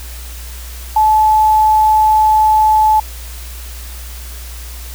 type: tone with quantisation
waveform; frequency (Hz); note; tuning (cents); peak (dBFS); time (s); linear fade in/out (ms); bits
sine; 864; A5; -32; -7; 0.96-3; 5; 6
effects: added 60 Hz sine -27 dBFS peak until 4.94 s + white hiss -34 dBFS RMS until 4.94 s